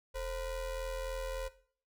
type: ring-modulated tone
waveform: square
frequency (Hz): 243.3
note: B3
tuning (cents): -26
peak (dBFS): -34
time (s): 0.14-1.49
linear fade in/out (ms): 20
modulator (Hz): 285
effects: noise-tail reverb RT60 0.5 s tail -17 dB re dry